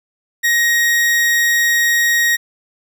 40% pulse tone, 1882 Hz, A#6, 16 cents sharp, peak -11 dBFS, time 0.43-2.37 s, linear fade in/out 20 ms, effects 8-bit

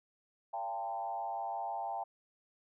sine tone with frequency modulation, 793 Hz, G5, 20 cents sharp, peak -35 dBFS, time 0.53-2.04 s, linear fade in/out 10 ms, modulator 106 Hz, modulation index 1.2, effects none

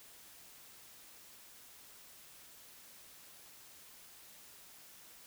silence, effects white hiss -57 dBFS RMS until 5.26 s

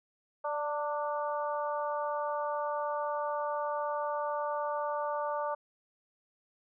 harmonic tone with a mistuned harmonic, 293.7 Hz, D4, in tune, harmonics 2 / 3 / 4 / 5, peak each -34 / -35 / -37 / -46 dBFS, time 0.44-5.55 s, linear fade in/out 10 ms, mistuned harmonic 3, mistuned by +29 cents, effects none

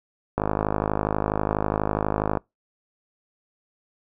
click train, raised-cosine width 1 ms, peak -8 dBFS, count 105, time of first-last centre 0.38-2.372 s, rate 52.2 Hz, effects noise-tail reverb RT60 0.2 s tail -26 dB re dry

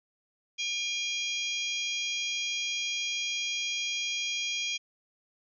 harmonic tone with a mistuned harmonic, 814 Hz, G#5, 35 cents flat, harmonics 3 / 4 / 5 / 6 / 7 / 8, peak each -34 / -33 / -46 / -41 / -41 / -40 dBFS, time 0.58-4.78 s, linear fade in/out 20 ms, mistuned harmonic 3, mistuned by -24 cents, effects none

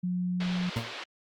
sine tone, 179.9 Hz, F#3, 48 cents flat, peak -27 dBFS, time 0.03-0.7 s, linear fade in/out 10 ms
white band-pass noise, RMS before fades -40 dBFS, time 0.4-1.04 s, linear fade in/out 5 ms, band 310 to 4000 Hz, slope 24 dB/octave
30% pulse tone with exponential decay, 115.3 Hz, A#2, 19 cents flat, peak -23 dBFS, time 0.76-0.94 s, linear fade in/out 5 ms, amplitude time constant 38 ms
effects Opus 48 kbps

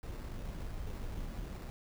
brown noise with sample-and-hold, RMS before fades -41 dBFS, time 0.03-1.7 s, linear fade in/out 0 ms, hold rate 3150 Hz, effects none

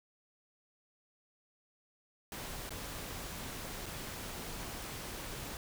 pink noise with dropouts, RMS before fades -43 dBFS, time 2.32-5.57 s, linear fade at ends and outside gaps 1 ms, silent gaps 2.693-2.706 / 3.859-3.863 s, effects none

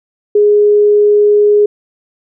sine tone, 415.3 Hz, G#4, in tune, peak -5 dBFS, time 0.35-1.66 s, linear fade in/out 5 ms, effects none

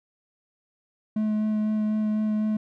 triangle tone with vibrato, 214.3 Hz, A3, 45 cents flat, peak -20 dBFS, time 1.16-2.57 s, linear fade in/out 5 ms, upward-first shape sine, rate 4 Hz, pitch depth 10 cents each way, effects none

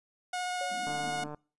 sawtooth tone with vibrato, 724 Hz, F#5, 38 cents flat, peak -28 dBFS, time 0.33-1.24 s, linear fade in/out 5 ms, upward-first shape triangle, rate 15 Hz, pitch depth 10 cents each way
sine tone with exponential decay, 560 Hz, C#5, 18 cents sharp, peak -34 dBFS, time 0.61-0.97 s, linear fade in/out 2 ms, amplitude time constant 78 ms
pink band-pass noise, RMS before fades -47 dBFS, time 0.69-1.29 s, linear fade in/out 20 ms, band 200 to 310 Hz, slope 48 dB/octave
click train, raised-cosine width 1 ms, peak -28 dBFS, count 72, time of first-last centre 0.87-1.347 s, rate 149 Hz
effects noise-tail reverb RT60 0.4 s tail -26 dB re dry + resampled to 24000 Hz

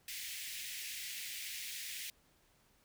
pink high-pass noise, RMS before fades -44 dBFS, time 0.08-2.1 s, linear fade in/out 2 ms, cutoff 1900 Hz, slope 48 dB/octave, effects pink hiss -70 dBFS RMS until 2.84 s

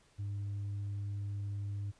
sine tone with tanh clipping, 101 Hz, G#2, 48 cents flat, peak -36 dBFS, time 0.18-1.92 s, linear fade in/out 20 ms, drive 1 dB, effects pink hiss -67 dBFS RMS until 1.99 s + resampled to 22050 Hz

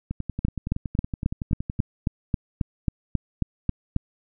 two click trains, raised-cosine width 5 ms, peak -9 / -16 dBFS, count 14 / 19, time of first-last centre 0.45-3.964 / 0.11-1.792 s, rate 3.7 / 10.7 Hz, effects none

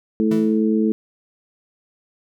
harmonic tone, 109.2 Hz, A2, 13 cents flat, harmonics 2 / 3 / 4, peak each -17 / -21 / -23 dBFS, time 0.2-0.92 s, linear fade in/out 0 ms
40% pulse tone with exponential decay, 164.3 Hz, E3, 5 cents flat, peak -23 dBFS, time 0.31-0.69 s, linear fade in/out 5 ms, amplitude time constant 81 ms
effects none

